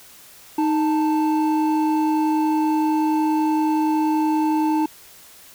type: tone pair together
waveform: triangle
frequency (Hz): 311.1 / 882.7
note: D#4 / A5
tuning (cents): 0 / +5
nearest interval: octave + tritone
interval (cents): 1805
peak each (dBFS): -16 / -21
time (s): 0.58-4.86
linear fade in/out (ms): 5
effects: white hiss -46 dBFS RMS until 5.54 s